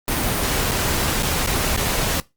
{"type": "noise with dropouts", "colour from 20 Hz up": "pink", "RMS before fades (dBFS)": -21, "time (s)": [0.08, 2.2], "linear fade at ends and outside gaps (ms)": 0, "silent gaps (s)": [[0.711, 0.717], [1.225, 1.231], [1.462, 1.473], [1.763, 1.776]], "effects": ["noise-tail reverb RT60 0.2 s tail -20 dB re dry", "Opus 32 kbps"]}